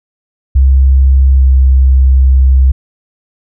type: tone with pitch glide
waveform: sine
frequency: 66.6 to 65.68 Hz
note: C2 to C2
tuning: +31 to +7 cents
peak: -3 dBFS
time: 0.55-2.72 s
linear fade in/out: 10 ms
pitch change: -24 cents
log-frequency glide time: 1.37-1.43 s
effects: none